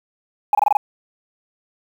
sine tone bursts, 830.6 Hz, G#5, in tune, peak -9 dBFS, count 6, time 0.53-0.77 s, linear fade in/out 2 ms, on 20 ms, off 24 ms, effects tanh soft clip ceiling -8 dBFS + 7-bit

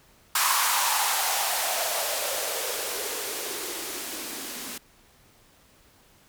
violet noise with band-pass filter sweep, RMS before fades -28 dBFS, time 0.35-4.78 s, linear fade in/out 5 ms, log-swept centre 1100 to 240 Hz, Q 4.2, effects pink hiss -58 dBFS RMS until 6.28 s

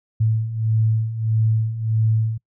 sine beating tone pair, 109.6 / 111.2 Hz, A2 / A2, -6 / +19 cents, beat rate 1.6 Hz, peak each -23 / -18 dBFS, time 0.2-2.38 s, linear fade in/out 10 ms, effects noise-tail reverb RT60 0.1 s tail -26 dB re dry

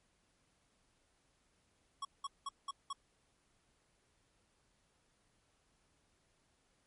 square tone bursts, 1108.7 Hz, C#6, in tune, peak -39 dBFS, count 5, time 2.02-2.93 s, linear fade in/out 5 ms, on 30 ms, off 190 ms, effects pink hiss -75 dBFS RMS until 6.86 s + MP3 48 kbps

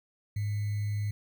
sine tone with sample-and-hold, 103.83 Hz, G#2, in tune, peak -28 dBFS, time 0.36-1.11 s, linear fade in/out 5 ms, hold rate 2100 Hz, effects none

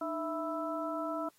harmonic tone with a mistuned harmonic, 329.6 Hz, E4, in tune, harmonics 1 / 2 / 3 / 4, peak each -38 / -37 / -43 / -39 dBFS, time 0.01-1.29 s, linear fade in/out 5 ms, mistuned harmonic 1, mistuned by -130 cents, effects white hiss -68 dBFS RMS until 1.38 s + AAC 48 kbps

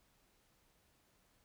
silence, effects pink hiss -73 dBFS RMS until 1.44 s

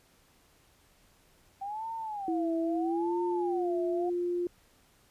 sine tone with vibrato, 772 Hz, G5, 27 cents flat, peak -34 dBFS, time 1.61-4.1 s, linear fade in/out 10 ms, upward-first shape sine, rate 0.78 Hz, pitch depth 280 cents each way
sine tone with pitch glide, 330 to 351.6 Hz, E4 to F4, +2 to +12 cents, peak -28 dBFS, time 2.28-4.47 s, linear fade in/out 2 ms, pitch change +110 cents, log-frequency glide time 2.81-3.23 s
effects pink hiss -64 dBFS RMS until 5.1 s + resampled to 32000 Hz

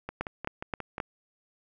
two click trains, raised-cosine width 0.5 ms, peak -20 / -15 dBFS, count 6 / 4, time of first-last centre 0.09-0.981 / 0.21-1.002 s, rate 5.61 / 3.79 Hz, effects none

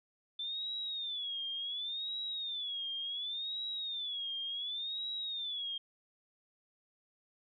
sine tone with vibrato, 3520 Hz, A7, in tune, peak -36 dBFS, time 0.39-5.78 s, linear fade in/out 5 ms, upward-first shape sine, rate 0.69 Hz, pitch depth 160 cents each way, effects none

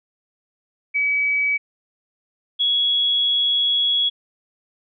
sine tone pair in turn, 2281 / 3347 Hz, C#7 / G#7, +49 / +13 cents, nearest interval perfect fifth, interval 664 cents, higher second, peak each -17 / -16 dBFS, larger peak second, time 0.94-1.58 / 2.59-4.1 s, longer second, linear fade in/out 20 ms, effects none

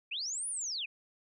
sine linear two-way sweep, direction up then down, 2349 to 9956 to 2349 Hz, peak -34 dBFS, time 0.11-0.86 s, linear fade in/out 10 ms, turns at 0.48 s, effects none

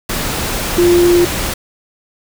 sine tone in noise, 349.2 Hz, F4, in tune, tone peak -7 dBFS, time 0.78-1.25 s, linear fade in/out 5 ms, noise pink, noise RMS -19 dBFS, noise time 0.09-1.54 s, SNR +9 dB, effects none

